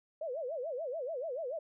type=tone with vibrato; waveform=sine; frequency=570 Hz; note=C#5; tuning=48 cents sharp; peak=-35 dBFS; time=0.21-1.59 s; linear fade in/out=5 ms; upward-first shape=sine; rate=6.9 Hz; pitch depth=280 cents each way; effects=none